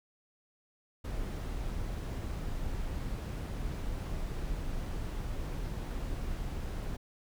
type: noise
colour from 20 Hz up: brown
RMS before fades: -36 dBFS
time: 1.04-6.97 s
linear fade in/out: 10 ms
effects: none